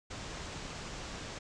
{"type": "low-pass noise", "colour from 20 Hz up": "pink", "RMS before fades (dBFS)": -43, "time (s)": [0.1, 1.39], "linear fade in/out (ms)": 10, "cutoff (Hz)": 7700, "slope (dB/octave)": 48, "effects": []}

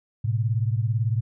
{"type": "beating tone pair", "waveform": "sine", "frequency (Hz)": [108.9, 126.9], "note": ["A2", "B2"], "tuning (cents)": [-17, 47], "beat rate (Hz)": 18, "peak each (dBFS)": [-22, -26], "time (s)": [0.24, 1.21], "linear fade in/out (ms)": 10, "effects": []}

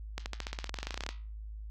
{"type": "accelerating click train", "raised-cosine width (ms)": 0.2, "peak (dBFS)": -18, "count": 20, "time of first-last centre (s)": [0.18, 1.09], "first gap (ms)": 79, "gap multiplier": 0.94, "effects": ["added 53 Hz sine -40 dBFS peak until 1.7 s", "Opus 48 kbps"]}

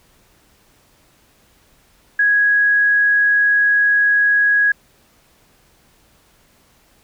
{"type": "tone", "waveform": "sine", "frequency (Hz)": 1661.2, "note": "G#6", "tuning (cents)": 0, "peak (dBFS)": -11, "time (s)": [2.19, 4.72], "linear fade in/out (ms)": 5, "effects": ["pink hiss -55 dBFS RMS until 7.03 s"]}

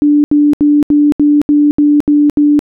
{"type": "tone bursts", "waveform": "sine", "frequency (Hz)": 293.7, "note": "D4", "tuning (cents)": 0, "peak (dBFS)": -5, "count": 9, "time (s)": [0.02, 2.592], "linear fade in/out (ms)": 0, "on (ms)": 220, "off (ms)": 74, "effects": []}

